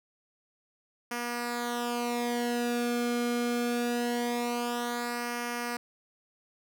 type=tone with flanger; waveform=sawtooth; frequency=240 Hz; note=B3; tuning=49 cents flat; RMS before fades=-31 dBFS; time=1.11-5.77 s; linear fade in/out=5 ms; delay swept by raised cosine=0.26 to 1.09 ms; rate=0.23 Hz; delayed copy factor=-0.75; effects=none